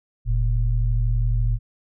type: tone pair together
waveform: sine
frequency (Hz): 43.11 / 115.1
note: F1 / A#2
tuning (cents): -22 / -22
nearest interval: octave + perfect fourth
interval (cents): 1700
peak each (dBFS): -19 / -22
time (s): 0.25-1.59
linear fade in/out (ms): 50
effects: none